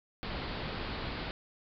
pink low-pass noise, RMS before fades -38 dBFS, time 0.23-1.31 s, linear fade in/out 0 ms, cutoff 4800 Hz, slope 96 dB/octave, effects none

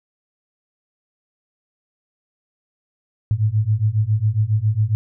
sine beating tone pair, 103.83 / 111.13 Hz, G#2 / A2, 0 / +18 cents, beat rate 7.3 Hz, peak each -19 / -18 dBFS, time 3.31-4.95 s, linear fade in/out 0 ms, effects none

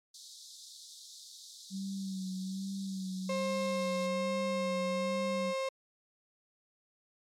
pink high-pass noise, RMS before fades -47 dBFS, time 0.14-4.07 s, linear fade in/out 5 ms, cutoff 3600 Hz, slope 96 dB/octave
sine tone with vibrato, 191.2 Hz, G3, 43 cents flat, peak -35 dBFS, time 1.7-5.54 s, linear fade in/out 50 ms, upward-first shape sine, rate 1.2 Hz, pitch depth 38 cents each way
35% pulse tone, 532 Hz, C5, 29 cents sharp, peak -30 dBFS, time 3.29-5.69 s, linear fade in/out 5 ms
effects low-pass 7000 Hz 12 dB/octave + MP3 96 kbps

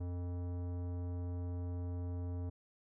sine tone with tanh clipping, 88.4 Hz, F2, 22 cents sharp, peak -39 dBFS, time 0-2.5 s, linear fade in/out 10 ms, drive 16 dB, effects none

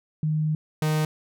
sine / 45% pulse tone pair in turn, 154.5 / 154.5 Hz, D#3 / D#3, -12 / -12 cents, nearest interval unison, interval 0 cents, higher neither, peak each -21 dBFS, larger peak neither, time 0.23-0.55 / 0.82-1.05 s, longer first, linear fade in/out 2 ms, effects none

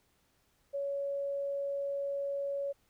sine tone, 560 Hz, C#5, 18 cents sharp, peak -32 dBFS, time 0.73-2.73 s, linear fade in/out 20 ms, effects pink hiss -72 dBFS RMS until 2.89 s

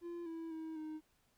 triangle tone with pitch steps, 343.9 / 328.2 / 319.9 / 310.8 Hz, F4 / E4 / D#4 / D#4, -27 / -8 / +48 / -2 cents, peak -40 dBFS, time 0.01-1.01 s, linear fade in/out 50 ms, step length 250 ms, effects pink hiss -75 dBFS RMS until 1.37 s

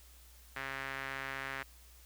sawtooth tone with band-pass filter, 135.4 Hz, C#3, 40 cents flat, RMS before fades -41 dBFS, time 0.56-1.63 s, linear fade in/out 5 ms, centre 1800 Hz, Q 2.3, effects added 60 Hz sine -57 dBFS peak until 2.05 s + white hiss -61 dBFS RMS until 2.05 s

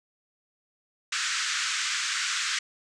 pink band-pass noise, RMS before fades -29 dBFS, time 1.12-2.59 s, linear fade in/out 5 ms, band 1300 to 7900 Hz, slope 48 dB/octave, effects none

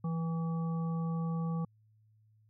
harmonic tone with a mistuned harmonic, 163.1 Hz, E3, 18 cents flat, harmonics 1 / 3 / 5 / 7, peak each -31 / -46 / -48 / -47 dBFS, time 0.04-1.65 s, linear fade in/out 5 ms, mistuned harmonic 1, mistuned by +35 cents, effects added 108 Hz sine -63 dBFS peak until 2.49 s

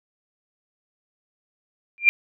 sine tone with exponential growth, 2384 Hz, D7, 25 cents sharp, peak -6 dBFS, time 1.98-2.09 s, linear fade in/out 0 ms, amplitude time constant 22 ms, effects none

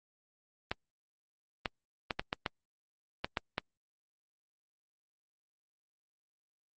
clicks, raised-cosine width 0.3 ms, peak -15 dBFS, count 9, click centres 0.715 / 1.658 / 2.108 / 2.195 / 2.329 / 2.462 / 3.245 / 3.372 / 3.581 s, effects Opus 32 kbps

